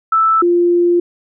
sine tone pair in turn, 1318.5 / 348.3 Hz, E6 / F4, 0 / -5 cents, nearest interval octave + major seventh, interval 2305 cents, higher first, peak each -9 dBFS, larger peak neither, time 0.12-0.42 / 0.42-1 s, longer second, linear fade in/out 5 ms, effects none

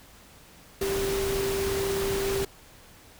sine tone in noise, 392 Hz, G4, in tune, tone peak -26 dBFS, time 0.81-2.45 s, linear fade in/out 5 ms, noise pink, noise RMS -32 dBFS, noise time 0.81-2.45 s, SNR +3 dB, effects pink hiss -52 dBFS RMS until 3.19 s

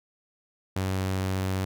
sawtooth tone, 94.7 Hz, F#2, 41 cents sharp, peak -22 dBFS, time 0.76-1.65 s, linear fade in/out 5 ms, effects none

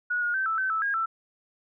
sine tone with pitch steps, 1458 / 1434 / 1548 / 1319 / 1535 / 1312 / 1629 / 1332 Hz, F#6 / F6 / G6 / E6 / G6 / E6 / G#6 / E6, -26 / +45 / -22 / +1 / -37 / -9 / -34 / +18 cents, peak -24 dBFS, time 0.1-1.06 s, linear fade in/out 10 ms, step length 120 ms, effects none

